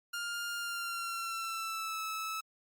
sawtooth tone with pitch glide, 1406 to 1304.3 Hz, F6 to E6, +11 to -19 cents, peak -32 dBFS, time 0.13-2.41 s, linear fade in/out 10 ms, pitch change -130 cents, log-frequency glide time 0.57-2.01 s, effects Opus 48 kbps

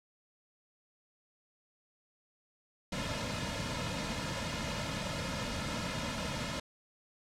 pink noise with comb filter, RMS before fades -36 dBFS, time 2.92-6.6 s, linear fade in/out 5 ms, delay 2.6 ms, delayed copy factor -0.75, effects low-pass 6000 Hz 12 dB/octave

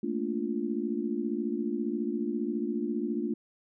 sine chord, Bb major seventh, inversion third, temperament just, 218.5 / 233.1 / 291.4 / 349.6 Hz, A3 / Bb3 / D4 / F4, -12 / 0 / -13 / +2 cents, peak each -34 dBFS, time 0.03-3.34 s, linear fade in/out 5 ms, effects none

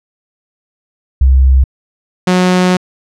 sine / sawtooth tone pair in turn, 65.8 / 182.18 Hz, C2 / F#3, +10 / -27 cents, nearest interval octave + tritone, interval 1763 cents, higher second, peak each -4 dBFS, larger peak neither, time 1.21-1.64 / 2.27-2.77 s, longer second, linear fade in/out 5 ms, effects low-pass 7000 Hz 12 dB/octave

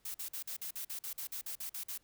blue noise bursts, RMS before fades -41 dBFS, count 14, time 0.05-1.977 s, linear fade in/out 5 ms, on 94 ms, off 47 ms, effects pink hiss -72 dBFS RMS until 2.03 s

